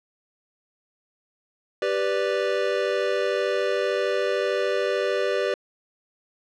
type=chord; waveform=square; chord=G major; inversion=none; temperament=equal; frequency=392 / 493.9 / 587.3 Hz; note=G4 / B4 / D5; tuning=0 / 0 / 0 cents; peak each=-27 dBFS; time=1.82-5.54 s; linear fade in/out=2 ms; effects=low-pass 4000 Hz 12 dB/octave

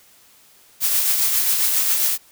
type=noise with tremolo; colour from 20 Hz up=blue; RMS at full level=-17 dBFS; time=0.8-2.18 s; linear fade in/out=50 ms; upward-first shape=triangle; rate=7.4 Hz; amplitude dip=40%; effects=white hiss -52 dBFS RMS until 2.31 s

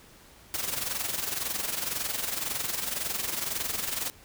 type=noise with amplitude modulation; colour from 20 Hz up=white; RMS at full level=-29 dBFS; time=0.54-4.1 s; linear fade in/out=0 ms; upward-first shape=sine; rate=21.9 Hz; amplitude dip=65%; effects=pink hiss -54 dBFS RMS until 4.24 s

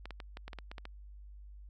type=clicks; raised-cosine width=0.3 ms; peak=-28 dBFS; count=10; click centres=0.056 / 0.107 / 0.202 / 0.371 / 0.48 / 0.532 / 0.587 / 0.715 / 0.782 / 0.854 s; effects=added 50 Hz sine -48 dBFS peak until 1.69 s

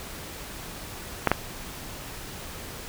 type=clicks; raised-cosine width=0.5 ms; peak=-3 dBFS; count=2; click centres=1.273 / 1.316 s; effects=pink hiss -39 dBFS RMS until 2.88 s

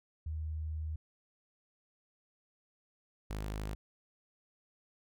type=tone pair in turn; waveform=sine / sawtooth; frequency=78.1 / 52.13 Hz; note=D#2 / G#1; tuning=+7 / +7 cents; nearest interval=perfect fifth; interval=700 cents; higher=first; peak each=-35 / -33 dBFS; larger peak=second; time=0.26-0.96 / 3.3-3.75 s; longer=first; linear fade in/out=5 ms; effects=none

